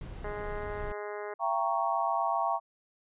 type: noise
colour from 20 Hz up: brown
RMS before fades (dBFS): -40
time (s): 0.01-0.92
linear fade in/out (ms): 2
type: harmonic tone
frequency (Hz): 207.7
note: G#3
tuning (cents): 0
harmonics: 2 / 3 / 4 / 5 / 6 / 7 / 8 / 9 / 10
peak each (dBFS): -38 / -42 / -44 / -46 / -48 / -49 / -50 / -51 / -52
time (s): 0.24-1.34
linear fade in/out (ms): 5
type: chord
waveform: sine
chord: E diminished seventh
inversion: none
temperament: equal with one note detuned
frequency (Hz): 676.6 / 784 / 932.3 / 1108.7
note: E5 / G5 / Bb5 / Db6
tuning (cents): +45 / 0 / 0 / 0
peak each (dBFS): -32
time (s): 1.39-2.6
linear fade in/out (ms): 50
effects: resampled to 8000 Hz